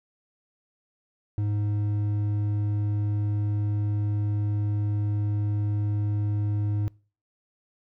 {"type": "tone with hard clipping", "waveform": "triangle", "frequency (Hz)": 103.83, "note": "G#2", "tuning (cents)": 0, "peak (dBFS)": -25, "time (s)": [1.38, 6.88], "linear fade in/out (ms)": 0, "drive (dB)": 9, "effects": ["noise-tail reverb RT60 0.4 s tail -25 dB re dry"]}